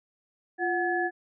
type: tone cluster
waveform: sine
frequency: 348.4 / 738 / 1711 Hz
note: F4 / F#5 / A6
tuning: -4 / -5 / -49 cents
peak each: -29 dBFS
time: 0.58-1.11 s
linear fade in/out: 50 ms
effects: none